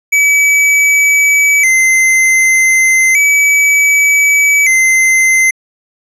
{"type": "tone with vibrato", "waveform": "square", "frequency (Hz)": 2176, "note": "C#7", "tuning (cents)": -33, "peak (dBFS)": -7, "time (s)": [0.12, 5.51], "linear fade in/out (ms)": 10, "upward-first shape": "square", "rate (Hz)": 0.33, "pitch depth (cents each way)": 87, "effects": ["low-pass 12000 Hz 12 dB/octave"]}